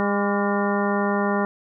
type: harmonic tone with a mistuned harmonic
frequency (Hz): 202.5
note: G#3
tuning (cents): -43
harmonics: 1 / 2 / 3 / 4 / 5 / 6 / 7 / 9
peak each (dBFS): -23 / -26 / -28 / -29 / -30 / -31 / -31 / -33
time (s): 0-1.45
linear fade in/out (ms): 0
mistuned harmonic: 6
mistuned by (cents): -75
effects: none